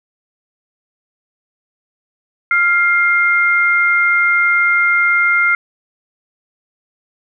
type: tone pair together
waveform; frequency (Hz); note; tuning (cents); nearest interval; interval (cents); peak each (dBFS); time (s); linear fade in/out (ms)
sine; 1394.5 / 2113; F6 / C7; -3 / +16; perfect fifth; 719; -13; 2.51-5.55; 2
effects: none